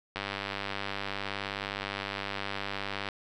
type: click train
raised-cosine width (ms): 0.3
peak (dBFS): -17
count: 292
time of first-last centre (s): 0.16-3.088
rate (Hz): 99.4
effects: none